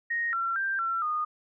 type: tone with pitch steps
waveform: sine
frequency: 1867 / 1359 / 1578 / 1352 / 1228 Hz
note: A#6 / F6 / G6 / E6 / D#6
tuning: +2 / -48 / +11 / +43 / -23 cents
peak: -26 dBFS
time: 0.1-1.25 s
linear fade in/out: 10 ms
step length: 230 ms
effects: none